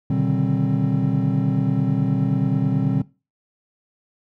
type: tone cluster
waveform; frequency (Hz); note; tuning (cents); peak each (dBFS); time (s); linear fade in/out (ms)
triangle; 122.1 / 142.3 / 151.7 / 190.6 / 265.1; B2 / C#3 / D#3 / G3 / C4; -19 / +46 / -44 / -48 / +23; -22; 0.1-3.02; 5
effects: noise-tail reverb RT60 0.3 s tail -21 dB re dry